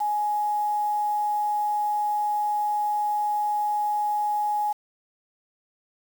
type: tone with quantisation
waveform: sine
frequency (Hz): 836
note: G#5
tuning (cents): +11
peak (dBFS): -22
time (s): 0-4.73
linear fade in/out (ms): 10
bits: 7
effects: none